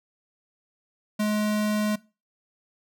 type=tone; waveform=square; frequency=211.2 Hz; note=G#3; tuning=29 cents sharp; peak=-23 dBFS; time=1.19-1.96 s; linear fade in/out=10 ms; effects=noise-tail reverb RT60 0.3 s tail -21 dB re dry